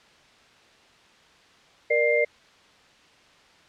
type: tone cluster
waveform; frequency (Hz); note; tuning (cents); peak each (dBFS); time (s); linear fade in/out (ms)
sine; 471.4 / 596 / 2105; A#4 / D5 / C7; +19 / +25 / +10; -23; 1.9-2.25; 10
effects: white hiss -55 dBFS RMS until 3.68 s + low-pass 4000 Hz 12 dB/octave